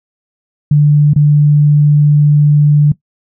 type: tone with dropouts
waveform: sine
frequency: 147.6 Hz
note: D3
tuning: 9 cents sharp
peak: -4 dBFS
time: 0.71-2.92 s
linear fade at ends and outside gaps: 5 ms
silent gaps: 1.135-1.16 s
effects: noise-tail reverb RT60 0.1 s tail -18 dB re dry